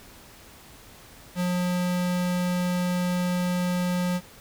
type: tone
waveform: square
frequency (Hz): 179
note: F3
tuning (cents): +43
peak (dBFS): -24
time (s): 1.35-4.21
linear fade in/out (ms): 50
effects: pink hiss -49 dBFS RMS until 4.4 s